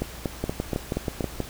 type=two click trains; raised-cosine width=2 ms; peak=-12 / -12 dBFS; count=6 / 7; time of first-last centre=0.02-1.208 / 0.44-1.403 s; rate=4.21 / 6.23 Hz; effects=added 60 Hz sine -43 dBFS peak until 1.49 s + pink hiss -41 dBFS RMS until 1.49 s